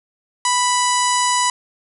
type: harmonic tone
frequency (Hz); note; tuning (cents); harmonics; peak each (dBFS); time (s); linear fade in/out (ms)
987.8; B5; 0; 1 / 2 / 3 / 4 / 5 / 6 / 7 / 8 / 9 / 10; -17 / -25 / -27 / -28 / -28 / -29 / -25 / -27 / -31 / -29; 0.45-1.5; 2
effects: none